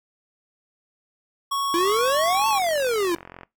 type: tone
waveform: square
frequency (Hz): 1108.7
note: C#6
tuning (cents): 0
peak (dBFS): -23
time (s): 1.51-2.59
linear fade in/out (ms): 10
type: click train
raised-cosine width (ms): 0.5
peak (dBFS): -24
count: 76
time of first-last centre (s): 1.74-3.433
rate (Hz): 44.3
type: exponential two-way sweep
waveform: square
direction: up then down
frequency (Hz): 329.6 to 905 to 329.6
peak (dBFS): -21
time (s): 1.74-3.15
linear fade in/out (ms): 2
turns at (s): 2.48
effects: noise-tail reverb RT60 0.2 s tail -22 dB re dry